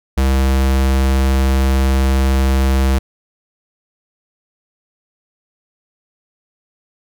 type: tone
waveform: square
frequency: 66.5 Hz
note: C2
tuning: 29 cents sharp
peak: -12 dBFS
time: 0.17-2.99 s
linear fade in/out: 10 ms
effects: none